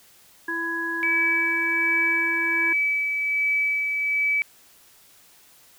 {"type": "harmonic tone", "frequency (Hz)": 333.7, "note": "E4", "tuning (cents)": 21, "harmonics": [1, 3, 5], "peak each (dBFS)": [-32, -34, -26], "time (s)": [0.48, 2.73], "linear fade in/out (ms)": 5}
{"type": "tone with tremolo", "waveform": "sine", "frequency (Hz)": 2295, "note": "D7", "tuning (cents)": -40, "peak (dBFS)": -19, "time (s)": [1.03, 4.42], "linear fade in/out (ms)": 0, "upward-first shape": "sine", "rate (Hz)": 1.3, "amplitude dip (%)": 35}
{"effects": ["white hiss -54 dBFS RMS until 5.78 s"]}